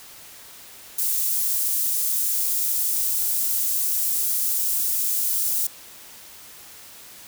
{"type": "high-pass noise", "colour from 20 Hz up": "white", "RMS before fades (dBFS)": -23, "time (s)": [0.98, 5.67], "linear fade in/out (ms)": 5, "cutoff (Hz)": 8600, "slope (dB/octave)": 12, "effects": ["white hiss -44 dBFS RMS until 7.27 s"]}